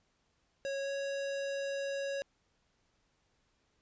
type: tone with pitch glide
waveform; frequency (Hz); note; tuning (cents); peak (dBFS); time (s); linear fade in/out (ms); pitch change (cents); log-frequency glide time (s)
square; 550 to 554.1; C#5 to C#5; -14 to -1; -35; 0.65-2.22; 0; +13; 0.81-0.9
effects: pink hiss -75 dBFS RMS until 3.81 s + resampled to 16000 Hz